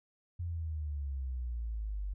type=exponential sweep; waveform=sine; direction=down; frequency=88.2 to 47.69 Hz; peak=-34 dBFS; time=0.39-2.14 s; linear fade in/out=10 ms; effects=none